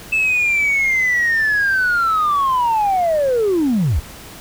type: linear sweep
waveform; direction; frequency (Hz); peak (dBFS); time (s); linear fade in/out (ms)
sine; down; 2637 to 54.2; -12; 0.12-4; 10
effects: tanh soft clip ceiling -11 dBFS + pink hiss -37 dBFS RMS until 4.4 s